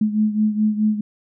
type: beating tone pair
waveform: sine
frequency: 212.6 / 217.3 Hz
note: G#3 / A3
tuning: +41 / -21 cents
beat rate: 4.7 Hz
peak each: -17 / -22 dBFS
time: 0.01-1.01 s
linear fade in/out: 5 ms
effects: none